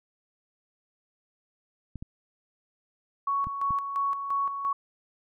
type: clicks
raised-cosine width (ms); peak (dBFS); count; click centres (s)
5; -25; 4; 1.957 / 2.025 / 3.47 / 3.707
type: tone with tremolo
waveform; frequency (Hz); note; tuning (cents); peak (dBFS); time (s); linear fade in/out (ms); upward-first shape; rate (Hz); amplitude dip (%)
sine; 1114; C#6; +8; -24; 3.27-4.73; 5; square; 2.9; 55
effects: none